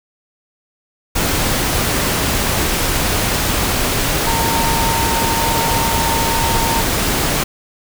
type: tone in noise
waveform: sine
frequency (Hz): 915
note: A#5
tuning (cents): -32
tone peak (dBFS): -19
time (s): 4.26-6.82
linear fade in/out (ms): 10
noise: pink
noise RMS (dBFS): -17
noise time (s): 1.15-7.44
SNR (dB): -5
effects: none